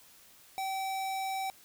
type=tone; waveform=square; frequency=770 Hz; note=G5; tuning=31 cents flat; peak=-33 dBFS; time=0.58-1.5 s; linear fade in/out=0 ms; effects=white hiss -58 dBFS RMS until 1.64 s